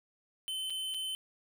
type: tone with dropouts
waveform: square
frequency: 3062 Hz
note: G7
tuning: 41 cents flat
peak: -35 dBFS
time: 0.48-1.15 s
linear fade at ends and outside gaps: 0 ms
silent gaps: 0.699-0.704 / 0.941-0.945 s
effects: none